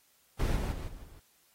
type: noise with level steps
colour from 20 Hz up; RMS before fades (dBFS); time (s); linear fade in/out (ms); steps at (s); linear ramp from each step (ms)
brown; -28 / -31 / -38 / -47 / -52; 0.39-1.2; 10; 0.55 / 0.71 / 0.87 / 1.03; 20
effects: white hiss -67 dBFS RMS until 1.54 s + AAC 48 kbps